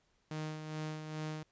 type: tone with tremolo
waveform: sawtooth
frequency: 155 Hz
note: D#3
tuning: 6 cents flat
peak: -33 dBFS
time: 0.31-1.43 s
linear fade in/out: 2 ms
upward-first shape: sine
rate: 2.4 Hz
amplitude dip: 50%
effects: pink hiss -75 dBFS RMS until 1.51 s + resampled to 16000 Hz